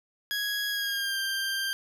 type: tone with pitch glide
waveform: 20% pulse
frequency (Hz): 1661.2 to 1581.6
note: G#6 to G6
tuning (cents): 0 to +15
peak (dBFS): -23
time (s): 0.31-1.73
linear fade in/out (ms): 0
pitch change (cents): -85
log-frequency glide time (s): 0.7-1.18
effects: none